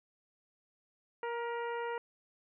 harmonic tone with a mistuned harmonic, 470.4 Hz, A#4, 16 cents sharp, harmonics 1 / 2 / 3 / 4 / 5 / 6, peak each -37 / -39 / -45 / -47 / -53 / -55 dBFS, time 1.23-1.98 s, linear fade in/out 2 ms, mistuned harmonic 4, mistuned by +25 cents, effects none

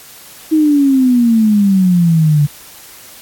sine exponential sweep, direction down, 318.6 to 143.2 Hz, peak -7 dBFS, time 0.51-2.47 s, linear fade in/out 20 ms, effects white hiss -37 dBFS RMS until 3.21 s + AAC 64 kbps

